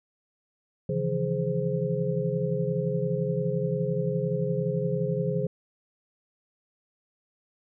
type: tone cluster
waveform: sine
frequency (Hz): 135.8 / 161.5 / 173.1 / 417.9 / 520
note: C#3 / E3 / F3 / G#4 / C5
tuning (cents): -35 / -35 / -15 / +11 / -11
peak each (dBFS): -31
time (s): 0.89-5.47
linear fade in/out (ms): 5
effects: none